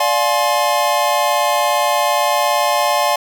square chord, D half-diminished seventh, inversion none, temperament just, 587.3 / 704.8 / 845.8 / 1057.2 Hz, D5 / F5 / Ab5 / C6, 0 / +16 / +31 / +18 cents, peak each -20 dBFS, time 0-3.16 s, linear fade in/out 5 ms, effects none

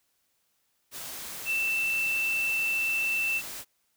sine tone in noise, 2665 Hz, E7, 18 cents sharp, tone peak -25 dBFS, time 1.45-3.42 s, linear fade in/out 50 ms, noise white, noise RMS -39 dBFS, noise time 0.91-3.65 s, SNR +11 dB, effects white hiss -73 dBFS RMS until 3.96 s

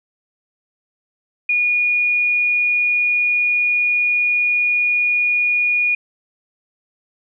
sine tone, 2445 Hz, D#7, 31 cents flat, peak -14 dBFS, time 1.49-5.95 s, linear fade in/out 5 ms, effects none

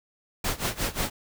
pink noise with tremolo, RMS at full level -26 dBFS, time 0.44-1.1 s, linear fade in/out 5 ms, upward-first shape sine, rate 5.6 Hz, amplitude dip 90%, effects none

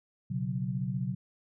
sine chord, B suspended second, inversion none, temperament equal, 123.47 / 138.59 / 185 Hz, B2 / C#3 / F#3, 0 / 0 / 0 cents, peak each -34 dBFS, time 0.3-1.15 s, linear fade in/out 10 ms, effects none

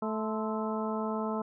harmonic tone with a mistuned harmonic, 218.4 Hz, A3, 13 cents flat, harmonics 1 / 2 / 3 / 4 / 5 / 6, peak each -33 / -36 / -38 / -39 / -40 / -41 dBFS, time 0.02-1.42 s, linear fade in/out 5 ms, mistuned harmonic 5, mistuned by -77 cents, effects none

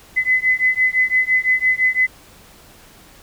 sine beating tone pair, 2020 / 2025.9 Hz, B6 / B6, +39 / +44 cents, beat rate 5.9 Hz, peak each -17 dBFS, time 0.16-2.07 s, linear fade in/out 20 ms, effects pink hiss -46 dBFS RMS until 3.22 s

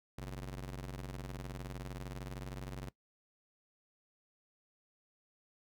sawtooth ring-modulated tone, 93 Hz, F#2, 9 cents sharp, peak -35 dBFS, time 0.18-2.89 s, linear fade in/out 5 ms, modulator 36.7 Hz, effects noise-tail reverb RT60 0.1 s tail -20 dB re dry

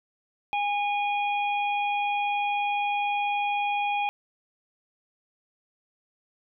harmonic tone, 819 Hz, G#5, 24 cents flat, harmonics 1 / 3 / 4, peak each -25 / -30 / -40 dBFS, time 0.53-4.09 s, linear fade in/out 0 ms, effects none

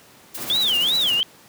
blue noise with tremolo, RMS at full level -29 dBFS, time 0.34-1.15 s, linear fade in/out 10 ms, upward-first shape triangle, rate 15 Hz, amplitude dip 85%
pink noise, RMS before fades -34 dBFS, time 0.37-1.21 s, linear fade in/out 10 ms
sine tone with vibrato, 3322 Hz, G#7, in tune, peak -17 dBFS, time 0.5-1.23 s, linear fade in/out 0 ms, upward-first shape sine, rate 2.7 Hz, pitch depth 300 cents each way
effects pink hiss -49 dBFS RMS until 1.48 s + high-pass 150 Hz 12 dB/octave

